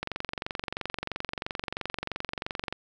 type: click train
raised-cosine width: 0.3 ms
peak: -15 dBFS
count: 63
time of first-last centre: 0.03-2.726 s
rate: 23 Hz
effects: none